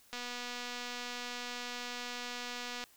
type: click train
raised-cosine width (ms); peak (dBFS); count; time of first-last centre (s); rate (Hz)
0.2; -24; 662; 0.13-2.839; 244
effects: white hiss -63 dBFS RMS until 2.96 s